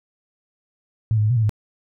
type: tone with pitch steps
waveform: sine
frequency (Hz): 110.8 / 106.1 / 107.1 / 124.2 / 112.1 / 105.9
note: A2 / G#2 / A2 / B2 / A2 / G#2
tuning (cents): +13 / +38 / -46 / +10 / +33 / +34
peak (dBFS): -15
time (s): 1.11-1.494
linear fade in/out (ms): 0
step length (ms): 64
effects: none